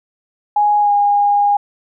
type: tone with pitch glide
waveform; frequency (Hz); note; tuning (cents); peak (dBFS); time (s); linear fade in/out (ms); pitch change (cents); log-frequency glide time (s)
sine; 830.6 to 816.3; G#5 to G#5; 0 to -30; -10; 0.56-1.57; 5; -30; 0.8-0.92
effects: none